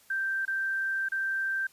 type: tone with dropouts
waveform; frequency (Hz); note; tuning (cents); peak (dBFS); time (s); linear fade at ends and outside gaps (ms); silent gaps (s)
sine; 1568; G6; 0; -27; 0.1-1.67; 5; 0.453-0.478 / 1.087-1.119
effects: white hiss -60 dBFS RMS until 1.72 s + resampled to 32000 Hz